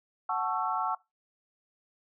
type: chord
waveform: sine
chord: F# minor seventh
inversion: none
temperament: equal with one note detuned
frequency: 740 / 880 / 1108.7 / 1333.8 Hz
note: F#5 / A5 / C#6 / E6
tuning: 0 / 0 / 0 / +20 cents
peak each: -33 dBFS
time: 0.29-0.95 s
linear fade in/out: 5 ms
effects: noise-tail reverb RT60 0.2 s tail -21 dB re dry